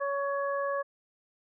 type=harmonic tone; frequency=560 Hz; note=C#5; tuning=18 cents sharp; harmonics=1 / 2 / 3; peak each=-30 / -33 / -38 dBFS; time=0-0.83 s; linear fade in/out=20 ms; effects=none